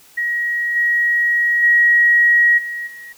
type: tone with level steps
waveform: sine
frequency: 1900 Hz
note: A#6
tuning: 33 cents sharp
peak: -17 / -13 / -9 / -23 / -33 dBFS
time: 0.17-3.13 s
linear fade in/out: 10 ms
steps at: 0.75 / 1.62 / 2.57 / 2.86 s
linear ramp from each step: 20 ms
effects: white hiss -48 dBFS RMS until 3.17 s